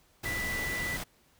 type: tone in noise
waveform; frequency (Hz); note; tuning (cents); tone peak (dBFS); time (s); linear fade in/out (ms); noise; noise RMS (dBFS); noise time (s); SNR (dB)
sine; 1979; B6; +3; -32; 0.25-0.97; 10; pink; -37; 0.23-1.04; +2
effects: pink hiss -65 dBFS RMS until 1.39 s